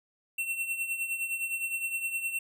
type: tone with tremolo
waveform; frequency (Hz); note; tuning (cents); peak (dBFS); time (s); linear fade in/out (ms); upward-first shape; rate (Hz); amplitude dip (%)
square; 2710; E7; +47; -28; 0.38-2.39; 5; triangle; 9.7; 70
effects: none